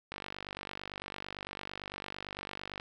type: click train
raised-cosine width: 0.3 ms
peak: -23 dBFS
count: 132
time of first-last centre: 0.12-2.799 s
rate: 48.9 Hz
effects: 10-bit